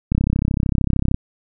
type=click train; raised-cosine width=5 ms; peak=-5 dBFS; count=35; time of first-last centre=0.12-1.144 s; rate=33.2 Hz; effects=none